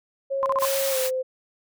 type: tone with pitch glide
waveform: sine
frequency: 545 to 517.1 Hz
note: C#5 to C5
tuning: -29 to -20 cents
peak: -23 dBFS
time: 0.3-1.23 s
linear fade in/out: 20 ms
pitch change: -91 cents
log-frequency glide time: 0.89-0.98 s
type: tone bursts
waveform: sine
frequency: 1046.5 Hz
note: C6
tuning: in tune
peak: -20 dBFS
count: 4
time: 0.43-0.651 s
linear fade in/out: 0 ms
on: 29 ms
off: 35 ms
type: high-pass noise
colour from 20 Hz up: white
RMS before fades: -28 dBFS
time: 0.59-1.11 s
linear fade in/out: 50 ms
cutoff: 710 Hz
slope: 96 dB/octave
effects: none